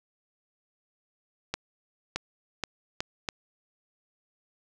accelerating click train, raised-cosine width 0.2 ms, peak -12 dBFS, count 5, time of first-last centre 1.54-3.288 s, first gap 620 ms, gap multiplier 0.77, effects none

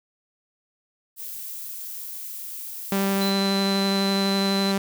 violet noise, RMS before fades -35 dBFS, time 1.16-3.33 s, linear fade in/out 50 ms
sawtooth tone with vibrato, 196 Hz, G3, in tune, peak -17 dBFS, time 2.92-4.78 s, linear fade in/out 2 ms, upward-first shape triangle, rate 12 Hz, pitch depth 9 cents each way
sine tone, 4035 Hz, B7, 36 cents sharp, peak -27 dBFS, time 3.21-4.72 s, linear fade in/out 5 ms
effects none

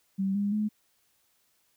sine tone with pitch steps, 193.6 / 202.6 / 212.1 Hz, G3 / G#3 / G#3, -21 / -43 / +37 cents, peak -25 dBFS, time 0.18-0.69 s, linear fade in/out 20 ms, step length 170 ms, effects white hiss -70 dBFS RMS until 1.76 s

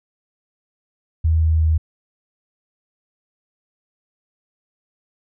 sine tone with pitch steps, 80.3 / 79.79 / 79.29 Hz, E2 / D#2 / D#2, -45 / +44 / +33 cents, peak -13 dBFS, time 1.24-1.78 s, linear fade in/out 10 ms, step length 180 ms, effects none

